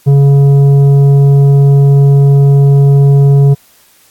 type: tone with tanh clipping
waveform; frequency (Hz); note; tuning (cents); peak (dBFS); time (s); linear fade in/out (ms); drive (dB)
triangle; 140; C#3; +18; -4; 0.06-3.55; 20; 12
effects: white hiss -46 dBFS RMS until 4.1 s + AAC 64 kbps